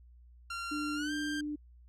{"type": "tone with pitch glide", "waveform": "sawtooth", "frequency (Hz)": [1379, 1584.1], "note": ["F6", "G6"], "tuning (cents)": [-22, 18], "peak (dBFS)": -33, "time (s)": [0.5, 1.41], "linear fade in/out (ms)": 5, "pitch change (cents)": 240, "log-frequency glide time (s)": [0.95, 1.12]}
{"type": "tone", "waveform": "sine", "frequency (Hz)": 297.4, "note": "D4", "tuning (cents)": 22, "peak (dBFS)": -34, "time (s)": [0.71, 1.56], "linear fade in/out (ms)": 10}
{"effects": ["added 60 Hz sine -54 dBFS peak until 1.88 s", "low-pass 8000 Hz 12 dB/octave"]}